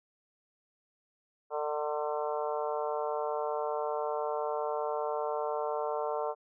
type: harmonic tone with a mistuned harmonic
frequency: 150 Hz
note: D3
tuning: 37 cents sharp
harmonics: 3 / 4 / 5 / 6 / 7 / 8 / 9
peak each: -35 / -35 / -38 / -39 / -40 / -46 / -45 dBFS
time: 1.5-6.35 s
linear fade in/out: 50 ms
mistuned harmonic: 8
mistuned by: -37 cents
effects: none